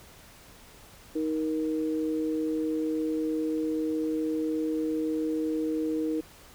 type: tone pair together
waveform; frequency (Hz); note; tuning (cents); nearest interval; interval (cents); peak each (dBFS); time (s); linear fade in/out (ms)
sine; 313.8 / 470.6; D#4 / A#4; +15 / +16; perfect fifth; 701; -27 / -32; 1.15-6.21; 10
effects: pink hiss -52 dBFS RMS until 6.54 s